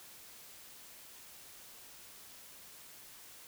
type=silence; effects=white hiss -54 dBFS RMS until 3.47 s